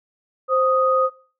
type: tone pair together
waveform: sine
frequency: 523.3 / 1245.8 Hz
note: C5 / D#6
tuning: 0 / +2 cents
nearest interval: octave + minor third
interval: 1502 cents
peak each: -18 dBFS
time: 0.48-1.1 s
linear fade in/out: 50 ms
effects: noise-tail reverb RT60 0.4 s tail -21 dB re dry